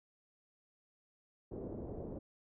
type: low-pass noise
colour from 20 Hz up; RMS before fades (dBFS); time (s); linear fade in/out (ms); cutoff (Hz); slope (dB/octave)
white; -44; 1.51-2.19; 10; 500; 24
effects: none